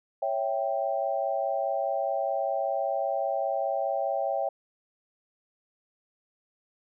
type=chord; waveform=sine; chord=C# diminished; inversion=none; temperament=equal; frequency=554.4 / 659.3 / 784 Hz; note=C#5 / E5 / G5; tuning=0 / 0 / 0 cents; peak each=-30 dBFS; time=0.22-4.49 s; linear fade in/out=5 ms; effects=none